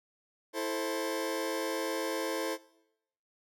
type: chord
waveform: sawtooth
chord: A minor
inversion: second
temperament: just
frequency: 330 / 440 / 528 Hz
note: E4 / A4 / C5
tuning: +2 / 0 / +16 cents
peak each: -32 dBFS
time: 0.53-2.58 s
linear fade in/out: 50 ms
effects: noise-tail reverb RT60 0.8 s tail -20 dB re dry